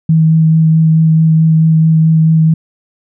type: tone with vibrato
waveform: sine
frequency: 160 Hz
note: D#3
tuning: 49 cents sharp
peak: -5 dBFS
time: 0.09-2.54 s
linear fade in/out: 5 ms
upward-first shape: sine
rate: 4.6 Hz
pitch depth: 11 cents each way
effects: none